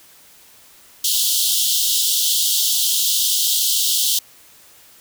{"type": "high-pass noise", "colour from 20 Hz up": "pink", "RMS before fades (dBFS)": -18, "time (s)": [1.04, 4.19], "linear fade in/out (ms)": 5, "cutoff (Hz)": 3000, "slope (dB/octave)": 96, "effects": ["white hiss -48 dBFS RMS until 5 s"]}